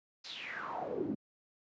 brown noise with band-pass filter sweep, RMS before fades -39 dBFS, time 0.24-1.15 s, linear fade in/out 10 ms, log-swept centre 4800 to 230 Hz, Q 6, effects high-pass 150 Hz 12 dB/octave + resampled to 16000 Hz

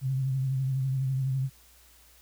sine tone with vibrato, 132.7 Hz, C3, 25 cents sharp, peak -25 dBFS, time 0.01-1.5 s, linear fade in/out 50 ms, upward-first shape triangle, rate 12 Hz, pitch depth 53 cents each way, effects added 60 Hz sine -60 dBFS peak until 2.21 s + white hiss -58 dBFS RMS until 2.21 s

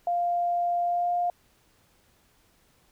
sine tone with pitch glide, 698.5 to 704.6 Hz, F5 to F5, 0 to +15 cents, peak -23 dBFS, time 0.07-1.3 s, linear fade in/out 2 ms, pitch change +15 cents, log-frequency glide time 0.85-1.12 s, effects pink hiss -64 dBFS RMS until 2.91 s

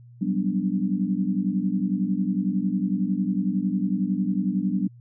sine chord, G major seventh, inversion third, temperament equal, 185 / 196 / 246.9 / 293.7 Hz, F#3 / G3 / B3 / D4, 0 / 0 / 0 / 0 cents, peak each -26 / -25 / -30 / -30 dBFS, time 0.21-4.88 s, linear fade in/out 10 ms, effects added 120 Hz sine -45 dBFS peak until 5 s

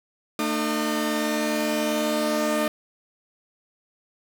sawtooth tone cluster, 224.8 / 303.4 / 607 Hz, A3 / D#4 / D#5, +37 / -44 / -43 cents, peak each -23 dBFS, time 0.39-2.68 s, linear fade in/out 2 ms, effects none

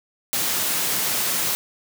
white high-pass noise, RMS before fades -23 dBFS, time 0.33-1.55 s, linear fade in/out 0 ms, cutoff 100 Hz, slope 96 dB/octave, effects none

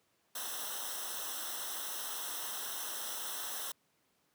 white noise with comb filter, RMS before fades -40 dBFS, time 0.35-3.72 s, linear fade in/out 5 ms, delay 0.43 ms, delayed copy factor -0.9, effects pink hiss -74 dBFS RMS until 4.34 s + high-pass 150 Hz 12 dB/octave

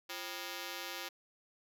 5% pulse ring-modulated tone, 440 Hz, A4, in tune, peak -26 dBFS, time 0.09-1.09 s, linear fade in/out 10 ms, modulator 94.4 Hz, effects none

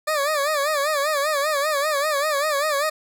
20% pulse tone with vibrato, 589 Hz, D5, 5 cents sharp, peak -15 dBFS, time 0.07-2.9 s, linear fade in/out 10 ms, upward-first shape sine, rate 5.1 Hz, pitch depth 110 cents each way, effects none

